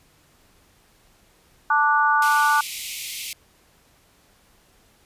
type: harmonic tone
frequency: 293.7 Hz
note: D4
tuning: in tune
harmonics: 3 / 4 / 5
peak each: -20 / -20 / -20 dBFS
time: 1.7-2.61 s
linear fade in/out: 5 ms
type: high-pass noise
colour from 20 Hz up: pink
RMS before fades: -32 dBFS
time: 2.22-3.33 s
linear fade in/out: 2 ms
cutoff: 2100 Hz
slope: 96 dB/octave
effects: pink hiss -58 dBFS RMS until 5.05 s + resampled to 32000 Hz